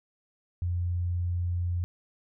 sine tone, 87.9 Hz, F2, 12 cents sharp, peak -26 dBFS, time 0.62-1.84 s, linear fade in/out 0 ms, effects none

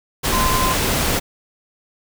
sine tone in noise, 1034 Hz, C6, 21 cents flat, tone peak -19 dBFS, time 0.32-0.74 s, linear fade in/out 20 ms, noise pink, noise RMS -19 dBFS, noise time 0.23-1.2 s, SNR -3 dB, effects none

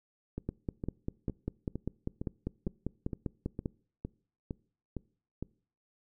two click trains, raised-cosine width 3 ms, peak -23 / -20 dBFS, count 12 / 17, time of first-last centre 0.38-5.426 / 0.49-3.658 s, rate 2.18 / 5.05 Hz, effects noise-tail reverb RT60 0.5 s tail -24 dB re dry

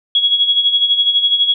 sine tone with tremolo, 3333 Hz, G#7, 5 cents sharp, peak -8 dBFS, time 0.15-1.54 s, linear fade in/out 2 ms, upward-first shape sine, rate 12 Hz, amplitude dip 65%, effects none

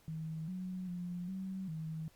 sine tone with pitch steps, 159.2 / 184.1 / 176.7 / 189.7 / 159 Hz, D#3 / F#3 / F3 / F#3 / D#3, +40 / -8 / +21 / +43 / +38 cents, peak -38 dBFS, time 0.08-2.08 s, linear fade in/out 0 ms, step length 400 ms, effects pink hiss -67 dBFS RMS until 2.15 s + Opus 48 kbps

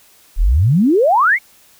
sine exponential sweep, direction up, 32.51 to 2296 Hz, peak -9 dBFS, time 0.36-1.39 s, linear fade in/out 50 ms, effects white hiss -49 dBFS RMS until 1.79 s

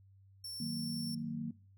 sawtooth tone, 5430 Hz, F8, 50 cents flat, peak -39 dBFS, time 0.44-1.15 s, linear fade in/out 5 ms
sine chord, D# minor, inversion none, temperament equal with one note detuned, 155.56 / 185 / 231.6 Hz, D#3 / F#3 / A#3, 0 / 0 / -11 cents, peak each -42 / -44 / -38 dBFS, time 0.6-1.51 s, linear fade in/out 5 ms
effects noise-tail reverb RT60 0.4 s tail -20 dB re dry + added 97 Hz sine -59 dBFS peak until 1.77 s

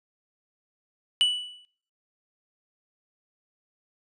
triangle tone with exponential decay, 2960 Hz, F#7, in tune, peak -14 dBFS, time 1.21-1.65 s, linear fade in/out 0 ms, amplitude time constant 94 ms, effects noise-tail reverb RT60 0.5 s tail -18 dB re dry + resampled to 22050 Hz

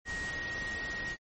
sine tone in noise, 1882 Hz, A#6, 16 cents sharp, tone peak -35 dBFS, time 0.05-1.17 s, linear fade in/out 50 ms, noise pink, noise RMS -42 dBFS, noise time 0.05-1.17 s, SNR +4 dB, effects MP3 32 kbps

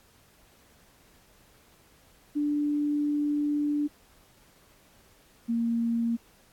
sine tone pair in turn, 293.7 / 232.1 Hz, D4 / A#3, 0 / -7 cents, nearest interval major third, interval 407 cents, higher first, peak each -24 dBFS, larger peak neither, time 2.35-3.88 / 5.48-6.17 s, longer first, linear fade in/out 20 ms, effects pink hiss -60 dBFS RMS until 6.52 s + AAC 64 kbps

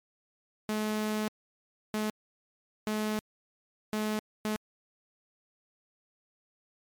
sawtooth tone bursts at uneven times, 214.1 Hz, A3, 47 cents flat, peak -25 dBFS, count 5, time 0.69-1.28 / 1.94-2.1 / 2.87-3.19 / 3.93-4.19 / 4.45-4.56 s, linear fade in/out 0 ms, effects MP3 96 kbps

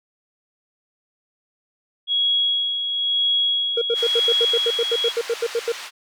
sine tone with tremolo, 3322 Hz, G#7, in tune, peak -16 dBFS, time 2.07-5.13 s, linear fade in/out 50 ms, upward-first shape sine, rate 0.99 Hz, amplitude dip 50%
triangle tone bursts, 466.2 Hz, A#4, in tune, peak -16 dBFS, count 16, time 3.77-5.721 s, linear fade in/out 5 ms, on 46 ms, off 81 ms
white band-pass noise, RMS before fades -35 dBFS, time 3.94-5.91 s, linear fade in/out 50 ms, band 910 to 4200 Hz, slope 12 dB/octave
effects none

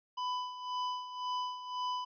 square tone with tremolo, 998 Hz, B5, 18 cents sharp, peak -33 dBFS, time 0.17-2.05 s, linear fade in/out 10 ms, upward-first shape sine, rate 1.9 Hz, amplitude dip 70%, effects resampled to 11025 Hz

